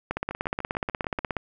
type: two click trains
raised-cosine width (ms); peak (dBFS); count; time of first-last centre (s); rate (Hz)
0.5; -19 / -12; 7 / 22; 0.31-1.191 / 0.11-1.367; 6.81 / 16.7
effects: none

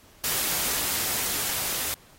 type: noise with level ramp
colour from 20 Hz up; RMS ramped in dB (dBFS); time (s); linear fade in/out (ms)
white; -26 to -29; 0.24-1.94; 0
effects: pink hiss -55 dBFS RMS until 2.18 s + AAC 48 kbps

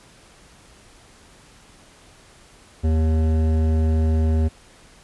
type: tone with hard clipping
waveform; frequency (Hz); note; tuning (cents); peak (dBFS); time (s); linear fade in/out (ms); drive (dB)
triangle; 79.3; D#2; +33; -18; 2.83-4.49; 20; 17
effects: pink hiss -50 dBFS RMS until 5.03 s + resampled to 24000 Hz

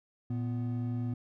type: tone pair together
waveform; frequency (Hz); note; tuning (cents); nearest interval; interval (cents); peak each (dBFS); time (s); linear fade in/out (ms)
triangle; 116.54 / 246.9; A#2 / B3; 0 / 0; octave + minor second; 1300; -30 / -34; 0.3-1.14; 5
effects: none

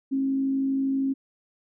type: tone with frequency modulation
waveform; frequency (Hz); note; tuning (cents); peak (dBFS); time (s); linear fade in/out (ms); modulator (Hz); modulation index
sine; 270; C#4; -45; -22; 0.11-1.14; 20; 52.6; 0.21
effects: none

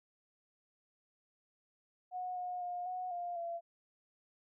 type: tone with pitch steps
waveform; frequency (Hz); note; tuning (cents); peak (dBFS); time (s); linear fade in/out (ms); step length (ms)
sine; 730 / 722 / 712 / 733 / 702 / 681; F#5 / F#5 / F5 / F#5 / F5 / F5; -24 / -43 / +33 / -16 / +9 / -44; -37; 2.11-3.61; 50; 250
effects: none

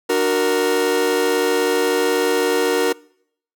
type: chord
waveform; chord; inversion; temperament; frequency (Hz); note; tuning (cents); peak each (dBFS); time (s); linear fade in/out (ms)
40% pulse; D augmented; none; equal with one note detuned; 297.9 / 370 / 466.2; D4 / F#4 / A#4; +25 / 0 / 0; -23 / -20 / -17; 0.09-2.93; 10
effects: noise-tail reverb RT60 0.7 s tail -25 dB re dry

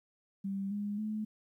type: tone with pitch steps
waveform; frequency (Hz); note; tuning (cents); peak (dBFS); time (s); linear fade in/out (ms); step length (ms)
sine; 196 / 205.2 / 214.7; G3 / G#3 / A3; 0 / -21 / -42; -33; 0.44-1.25; 10; 270
effects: 12-bit

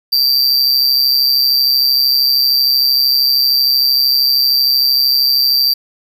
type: tone with amplitude modulation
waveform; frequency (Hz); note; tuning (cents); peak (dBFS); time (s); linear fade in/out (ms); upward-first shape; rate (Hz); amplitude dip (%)
square; 4699; D8; 0; -7; 0.12-5.74; 10; sine; 133; 75
effects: 7-bit

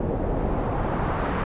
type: noise with low-pass filter sweep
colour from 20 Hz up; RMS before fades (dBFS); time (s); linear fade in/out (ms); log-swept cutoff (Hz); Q
pink; -25; 0-1.44; 5; 550 to 1400; 1.1
effects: resampled to 8000 Hz

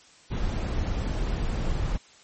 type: noise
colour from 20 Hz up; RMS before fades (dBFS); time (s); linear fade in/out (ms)
brown; -27; 0.3-1.98; 20
effects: white hiss -54 dBFS RMS until 2.23 s + MP3 32 kbps

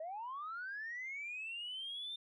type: linear sweep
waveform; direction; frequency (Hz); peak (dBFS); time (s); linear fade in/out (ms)
sine; up; 610 to 3621; -40; 0-2.16; 5
effects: tanh soft clip ceiling -37 dBFS

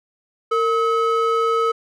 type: ring-modulated tone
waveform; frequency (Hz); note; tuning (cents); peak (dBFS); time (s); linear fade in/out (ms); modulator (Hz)
triangle; 870; A5; -20; -11; 0.51-1.72; 10; 412
effects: none

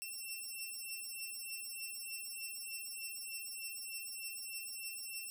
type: beating tone pair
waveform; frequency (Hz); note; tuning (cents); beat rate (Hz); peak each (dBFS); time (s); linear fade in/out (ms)
10% pulse; 2700 / 2703.3; E7 / E7; +41 / +43; 3.3; -38 / -36; 0.02-5.3; 0
effects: none

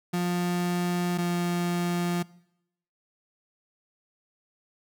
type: tone pair in turn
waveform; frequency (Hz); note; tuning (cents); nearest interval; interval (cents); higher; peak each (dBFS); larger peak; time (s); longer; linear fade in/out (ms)
35% pulse; 176.5 / 174.67; F3 / F3; +19 / +1; unison; 18; first; -23; neither; 0.13-1.18 / 1.18-2.23; neither; 10
effects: noise-tail reverb RT60 0.8 s tail -22 dB re dry

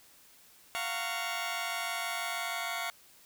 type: chord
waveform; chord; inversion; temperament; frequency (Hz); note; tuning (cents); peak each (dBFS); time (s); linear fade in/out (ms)
15% pulse; Gb major seventh; third; just; 693.7 / 740 / 925 / 1110; F5 / Gb5 / Bb5 / Db6; -12 / 0 / -14 / +2; -30 / -35 / -35 / -33; 0.75-2.9; 0
effects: white hiss -59 dBFS RMS until 3.25 s

